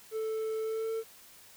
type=tone with pitch glide; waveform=triangle; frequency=440 to 447.9 Hz; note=A4 to A4; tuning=0 to +31 cents; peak=-29 dBFS; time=0.11-1.04 s; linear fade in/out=50 ms; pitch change=+31 cents; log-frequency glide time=0.62-0.92 s; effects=white hiss -55 dBFS RMS until 1.56 s